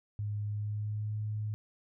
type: tone with pitch glide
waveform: sine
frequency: 104.1 to 106.59 Hz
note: G#2 to G#2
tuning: +5 to +45 cents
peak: -32 dBFS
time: 0.19-1.54 s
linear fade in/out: 0 ms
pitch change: +40 cents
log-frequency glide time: 0.47-1.16 s
effects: none